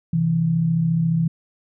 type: tone pair together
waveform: sine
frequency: 130.46 / 164.81 Hz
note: C3 / E3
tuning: -5 / 0 cents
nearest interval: major third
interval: 405 cents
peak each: -25 / -17 dBFS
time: 0.13-1.28 s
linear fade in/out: 5 ms
effects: none